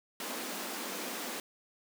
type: high-pass noise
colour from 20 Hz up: pink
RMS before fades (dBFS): -39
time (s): 0.2-1.4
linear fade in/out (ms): 2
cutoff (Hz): 190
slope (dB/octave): 96
effects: none

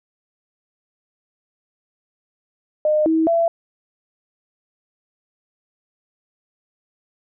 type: tone with pitch steps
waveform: sine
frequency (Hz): 610 / 321.5 / 671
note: D#5 / E4 / E5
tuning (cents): -34 / -43 / +31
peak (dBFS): -14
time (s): 2.85-3.48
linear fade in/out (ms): 2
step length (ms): 210
effects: none

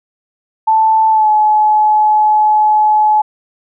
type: tone with pitch glide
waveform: sine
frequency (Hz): 880 to 853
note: A5 to G#5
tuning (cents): 0 to +46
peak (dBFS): -7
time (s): 0.67-3.22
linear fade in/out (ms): 10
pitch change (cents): -54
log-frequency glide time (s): 1.1-1.29
effects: none

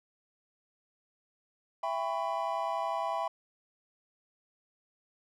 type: chord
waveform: triangle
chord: C# half-diminished seventh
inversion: first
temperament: just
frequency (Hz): 665.2 / 798.3 / 997.9 / 1108.7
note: E5 / G5 / B5 / C#6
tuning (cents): +16 / +31 / +18 / 0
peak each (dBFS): -33 / -34 / -33 / -38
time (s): 1.83-3.28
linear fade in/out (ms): 5
effects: none

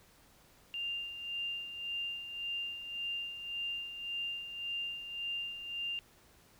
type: tone with tremolo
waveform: sine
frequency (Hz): 2794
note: F7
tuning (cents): 0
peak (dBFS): -34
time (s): 0.74-5.99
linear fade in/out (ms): 0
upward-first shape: sine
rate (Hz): 1.8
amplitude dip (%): 60
effects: pink hiss -63 dBFS RMS until 6.59 s

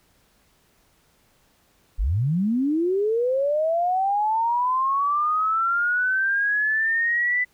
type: linear sweep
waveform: sine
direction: up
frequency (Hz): 36.71 to 2000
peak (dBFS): -19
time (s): 1.98-7.45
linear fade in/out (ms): 20
effects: pink hiss -62 dBFS RMS until 7.53 s

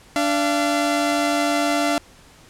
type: tone pair together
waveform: sawtooth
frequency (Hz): 291.8 / 683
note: D4 / F5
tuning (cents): -11 / -39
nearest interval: octave + minor third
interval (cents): 1472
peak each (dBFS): -17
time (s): 0.16-1.98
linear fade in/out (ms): 0
effects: pink hiss -49 dBFS RMS until 2.49 s + low-pass 10000 Hz 12 dB/octave

